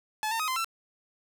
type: tone with pitch steps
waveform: sawtooth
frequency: 861 / 906 / 1258 / 1036 / 1341 Hz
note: A5 / A#5 / D#6 / C6 / E6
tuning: -38 / -50 / +19 / -17 / +29 cents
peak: -24 dBFS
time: 0.23-0.645 s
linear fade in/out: 0 ms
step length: 83 ms
effects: none